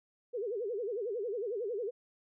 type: tone with vibrato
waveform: sine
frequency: 440 Hz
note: A4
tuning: in tune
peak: -33 dBFS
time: 0.33-1.91 s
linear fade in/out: 20 ms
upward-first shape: sine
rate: 11 Hz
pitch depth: 220 cents each way
effects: none